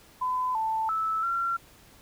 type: tone with pitch steps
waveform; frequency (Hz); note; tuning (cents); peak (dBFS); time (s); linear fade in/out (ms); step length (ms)
sine; 1011 / 884 / 1310 / 1368; B5 / A5 / E6 / F6; +40 / +8 / -11 / -36; -25; 0.21-1.57; 10; 340
effects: pink hiss -55 dBFS RMS until 2.01 s